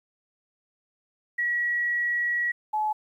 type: tone pair in turn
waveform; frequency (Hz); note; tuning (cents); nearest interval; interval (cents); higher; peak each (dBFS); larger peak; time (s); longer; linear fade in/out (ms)
sine; 1921 / 855.7; B6 / A5; -48 / -48; octave + major second; 1400; first; -23; neither; 1.38-2.52 / 2.73-2.93; first; 10
effects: 10-bit

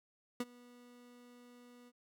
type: tone with ADSR envelope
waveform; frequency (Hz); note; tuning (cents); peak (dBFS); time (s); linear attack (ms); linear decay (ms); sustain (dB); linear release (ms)
30% pulse; 244; B3; -21; -30; 0.4-1.92; 4; 38; -24; 44
effects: none

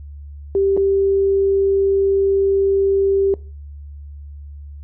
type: tone with dropouts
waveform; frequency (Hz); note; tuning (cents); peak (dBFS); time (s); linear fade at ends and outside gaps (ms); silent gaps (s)
sine; 392; G4; 0; -13; 0.55-3.34; 1; 0.767-0.774
effects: noise-tail reverb RT60 0.4 s tail -22 dB re dry + added 72 Hz sine -32 dBFS peak until 4.83 s

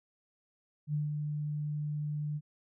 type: tone with ADSR envelope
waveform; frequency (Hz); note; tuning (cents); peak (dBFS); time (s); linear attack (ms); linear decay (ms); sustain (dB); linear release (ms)
sine; 149.1; D3; +27; -28; 0.87-2.41; 68; 160; -4; 48
effects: none

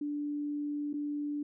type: tone with dropouts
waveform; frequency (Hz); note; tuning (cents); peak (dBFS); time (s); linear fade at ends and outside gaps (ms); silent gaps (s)
sine; 292.7; D4; -6; -32; 0.01-1.43; 5; 0.931-0.938
effects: none

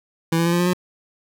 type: tone with pitch steps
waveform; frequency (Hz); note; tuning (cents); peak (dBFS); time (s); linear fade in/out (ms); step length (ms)
25% pulse; 164.81 / 167.79 / 170.82 / 173.91 / 177.05 / 180.25; E3 / E3 / F3 / F3 / F3 / F#3; 0 / +31 / -38 / -7 / +24 / -45; -13; 0.32-0.734; 5; 69
effects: none

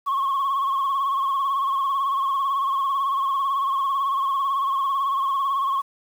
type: tone with vibrato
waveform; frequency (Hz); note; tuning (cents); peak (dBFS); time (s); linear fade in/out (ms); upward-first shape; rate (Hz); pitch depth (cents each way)
sine; 1092; C#6; -26; -18; 0.06-5.82; 20; sine; 18; 59
effects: tanh soft clip ceiling -18 dBFS + 8-bit

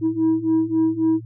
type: beating tone pair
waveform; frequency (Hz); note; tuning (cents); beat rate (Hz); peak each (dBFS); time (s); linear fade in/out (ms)
sine; 319.8 / 323.5; D#4 / E4; +48 / -32; 3.7; -19 / -17; 0.01-1.21; 50
effects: tanh soft clip ceiling -13 dBFS + added 114 Hz sine -34 dBFS peak until 1.25 s

